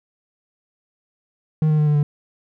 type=tone with pitch steps; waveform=triangle; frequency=155.56 / 153.24 / 150.96 / 148.71 / 146.49 Hz; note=D#3 / D#3 / D3 / D3 / D3; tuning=0 / -26 / +48 / +22 / -4 cents; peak=-12 dBFS; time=1.62-2.03 s; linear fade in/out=2 ms; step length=82 ms; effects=none